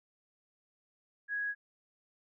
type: tone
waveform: sine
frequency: 1661.2 Hz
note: G#6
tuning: in tune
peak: -32 dBFS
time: 1.28-1.55 s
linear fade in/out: 50 ms
effects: none